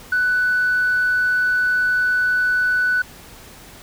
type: tone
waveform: sine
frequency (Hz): 1490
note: F#6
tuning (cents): +12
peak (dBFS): -14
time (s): 0.12-3.02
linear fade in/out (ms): 5
effects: tanh soft clip ceiling -12 dBFS + pink hiss -42 dBFS RMS until 3.82 s